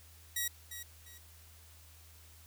5% pulse tone with echo, 1913 Hz, A#6, 44 cents sharp, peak -22 dBFS, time 0.36-0.48 s, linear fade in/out 5 ms, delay 350 ms, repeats 2, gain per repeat -10 dB, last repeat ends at 1.18 s, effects added 80 Hz sine -57 dBFS peak until 2.46 s + white hiss -60 dBFS RMS until 2.46 s

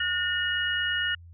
sine tone cluster, 1445 / 1816 / 2894 Hz, F#6 / A#6 / F#7, -41 / -46 / -39 cents, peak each -29 dBFS, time 0-1.15 s, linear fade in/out 5 ms, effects added 85 Hz sine -45 dBFS peak until 1.33 s

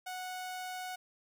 sawtooth tone, 737 Hz, F#5, 7 cents flat, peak -35 dBFS, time 0.06-0.96 s, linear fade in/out 10 ms, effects none

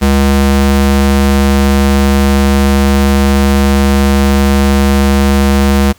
square ring-modulated tone, 137.9 Hz, C#3, 9 cents flat, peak -4 dBFS, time 0.01-5.93 s, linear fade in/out 20 ms, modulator 66.4 Hz, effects pink hiss -45 dBFS RMS until 5.98 s

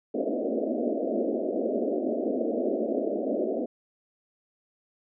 pink band-pass noise, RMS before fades -28 dBFS, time 0.14-3.66 s, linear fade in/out 10 ms, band 220 to 670 Hz, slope 96 dB/octave, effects none

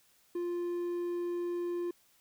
triangle tone, 349.2 Hz, F4, in tune, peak -30 dBFS, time 0.35-1.91 s, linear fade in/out 5 ms, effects white hiss -67 dBFS RMS until 2.2 s

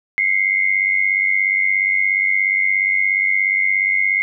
sine tone pair together, 2068 / 2165 Hz, C7 / C#7, -21 / -41 cents, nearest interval minor second, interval 80 cents, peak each -17 dBFS, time 0.18-4.22 s, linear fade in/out 0 ms, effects none

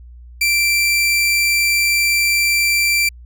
sawtooth tone, 2349 Hz, D7, in tune, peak -10 dBFS, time 0.41-3.09 s, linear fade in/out 5 ms, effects added 60 Hz sine -36 dBFS peak until 3.25 s

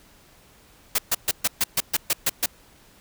white noise bursts, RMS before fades -21 dBFS, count 10, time 0.95-2.46 s, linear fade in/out 5 ms, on 34 ms, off 130 ms, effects pink hiss -54 dBFS RMS until 3 s

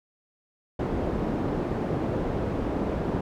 white low-pass noise, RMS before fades -28 dBFS, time 0.79-3.21 s, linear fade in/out 5 ms, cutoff 430 Hz, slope 12 dB/octave, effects none

